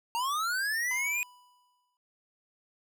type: linear sweep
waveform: square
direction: up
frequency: 908 to 2489 Hz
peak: -29 dBFS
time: 0.15-1.23 s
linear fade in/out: 0 ms
type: tone with exponential decay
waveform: square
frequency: 987.8 Hz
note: B5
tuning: in tune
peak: -39 dBFS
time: 0.91-1.97 s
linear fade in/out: 1 ms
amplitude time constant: 230 ms
effects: none